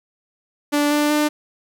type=tone with pitch steps; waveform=sawtooth; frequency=292.1 / 295.7 / 299.3 Hz; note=D4 / D4 / D4; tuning=-9 / +12 / +33 cents; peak=-12 dBFS; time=0.72-1.29 s; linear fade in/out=20 ms; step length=190 ms; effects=9-bit